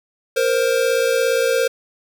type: tone pair together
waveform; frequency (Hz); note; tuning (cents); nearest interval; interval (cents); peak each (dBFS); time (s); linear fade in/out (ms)
square; 467.7 / 525; A#4 / C5; +6 / +6; major second; 200; -19; 0.36-1.68; 10
effects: none